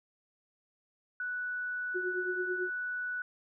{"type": "tone", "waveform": "sine", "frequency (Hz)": 1480, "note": "F#6", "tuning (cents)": 0, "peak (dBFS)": -33, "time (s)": [1.2, 3.22], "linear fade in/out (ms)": 2}
{"type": "tone with tremolo", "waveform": "sine", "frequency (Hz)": 364.5, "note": "F#4", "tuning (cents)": -26, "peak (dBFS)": -30, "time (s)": [1.94, 2.7], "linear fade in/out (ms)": 20, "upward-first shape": "triangle", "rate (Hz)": 9.1, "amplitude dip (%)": 85}
{"effects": []}